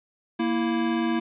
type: tone pair together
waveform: square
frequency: 233.1 / 329.7 Hz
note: A#3 / E4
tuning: 0 / 0 cents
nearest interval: tritone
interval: 600 cents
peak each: -26 dBFS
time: 0.39-1.2 s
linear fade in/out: 10 ms
effects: resampled to 8000 Hz + 10-bit